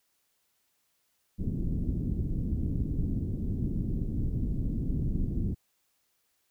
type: low-pass noise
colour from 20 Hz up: pink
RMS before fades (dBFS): -30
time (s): 1.38-5.55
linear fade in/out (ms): 20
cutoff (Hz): 280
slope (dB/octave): 24
effects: white hiss -74 dBFS RMS until 6.5 s